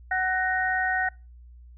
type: tone cluster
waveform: sine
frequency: 747 / 1494 / 1862 Hz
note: F#5 / F#6 / A#6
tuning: +16 / +16 / -2 cents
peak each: -27 dBFS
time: 0.11-1.09 s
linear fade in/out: 5 ms
effects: noise-tail reverb RT60 0.3 s tail -26 dB re dry + added 60 Hz sine -45 dBFS peak until 1.77 s